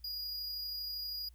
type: tone with amplitude modulation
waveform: square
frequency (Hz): 4880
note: D#8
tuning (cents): -34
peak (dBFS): -37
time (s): 0.04-1.29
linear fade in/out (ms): 5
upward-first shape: sine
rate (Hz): 32.6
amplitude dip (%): 25
effects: added 60 Hz sine -55 dBFS peak until 1.34 s + white hiss -73 dBFS RMS until 1.34 s